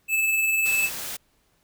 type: tone with tremolo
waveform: square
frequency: 2618 Hz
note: E7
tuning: 13 cents flat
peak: -19 dBFS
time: 0.08-0.9 s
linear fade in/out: 50 ms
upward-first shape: triangle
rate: 20 Hz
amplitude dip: 40%
type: noise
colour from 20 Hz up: white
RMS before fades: -33 dBFS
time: 0.65-1.17 s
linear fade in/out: 10 ms
effects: pink hiss -66 dBFS RMS until 1.63 s